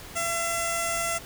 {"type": "tone with notch filter", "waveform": "5% pulse", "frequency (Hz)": 676, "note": "E5", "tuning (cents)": 43, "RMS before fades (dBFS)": -28, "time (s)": [0.15, 1.19], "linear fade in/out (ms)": 20, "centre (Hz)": 4200, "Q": 0.7, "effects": ["pink hiss -43 dBFS RMS until 1.25 s"]}